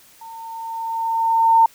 sine tone with level ramp, 908 Hz, A#5, 46 cents flat, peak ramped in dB -35 to -8 dBFS, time 0.21-1.66 s, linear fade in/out 5 ms, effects white hiss -50 dBFS RMS until 1.74 s

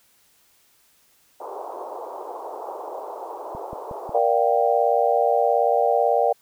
white band-pass noise, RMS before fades -34 dBFS, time 1.4-4.19 s, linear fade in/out 5 ms, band 370 to 1000 Hz, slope 48 dB/octave
click train, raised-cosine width 3 ms, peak -24 dBFS, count 4, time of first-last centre 3.55-4.093 s, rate 5.52 Hz
sine chord, G minor seventh, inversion first, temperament just, 470.4 / 588 / 705.6 / 784 Hz, Bb4 / D5 / F5 / G5, +16 / +2 / +18 / 0 cents, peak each -22 dBFS, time 4.14-6.33 s, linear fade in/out 10 ms
effects white hiss -60 dBFS RMS until 6.41 s

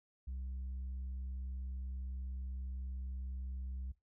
sine tone, 64.6 Hz, C2, 21 cents flat, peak -37 dBFS, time 0.27-3.92 s, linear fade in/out 10 ms, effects noise-tail reverb RT60 0.2 s tail -20 dB re dry + tanh soft clip ceiling -38 dBFS

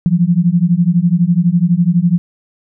sine beating tone pair, 167.8 / 179.8 Hz, E3 / F#3, +31 / -49 cents, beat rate 12 Hz, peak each -12 dBFS, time 0.06-2.18 s, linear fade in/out 0 ms, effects none

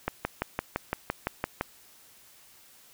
click train, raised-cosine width 0.5 ms, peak -12 dBFS, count 10, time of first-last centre 0.08-1.611 s, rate 5.88 Hz, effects white hiss -56 dBFS RMS until 2.93 s

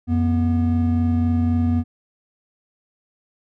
triangle tone pair together, 88.7 / 242.3 Hz, F2 / B3, +27 / -33 cents, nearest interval octave + perfect fourth, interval 1740 cents, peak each -17 dBFS, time 0.07-1.84 s, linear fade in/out 50 ms, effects none

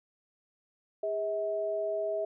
sine tone pair together, 407.2 / 642.9 Hz, G#4 / E5, -34 / -43 cents, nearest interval minor sixth, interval 791 cents, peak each -35 / -30 dBFS, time 1.03-2.25 s, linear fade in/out 5 ms, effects none

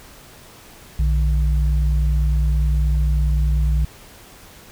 sine tone pair together, 60.5 / 150.87 Hz, B1 / D3, -35 / +47 cents, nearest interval octave + major third, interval 1582 cents, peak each -15 / -24 dBFS, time 0.99-3.85 s, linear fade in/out 5 ms, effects pink hiss -44 dBFS RMS until 4.71 s

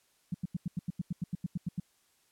sine tone bursts, 174.61 Hz, F3, in tune, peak -29 dBFS, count 14, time 0.32-1.8 s, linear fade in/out 5 ms, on 24 ms, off 88 ms, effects white hiss -70 dBFS RMS until 2.31 s + low-pass 12000 Hz 12 dB/octave

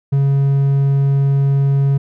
triangle tone, 138.59 Hz, C#3, in tune, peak -9 dBFS, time 0.12-1.98 s, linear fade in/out 10 ms, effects none

